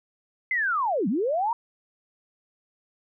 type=linear two-way sweep; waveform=sine; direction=down then up; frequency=2093 to 174.61 to 964 Hz; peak=-22 dBFS; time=0.51-1.53 s; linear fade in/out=2 ms; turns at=1.08 s; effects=none